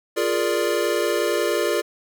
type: chord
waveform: square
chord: Bb dominant seventh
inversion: second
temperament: equal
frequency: 349.2 / 415.3 / 466.2 / 587.3 Hz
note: F4 / Ab4 / Bb4 / D5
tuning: 0 / 0 / 0 / 0 cents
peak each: -26 dBFS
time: 0.16-1.82 s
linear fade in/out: 20 ms
effects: none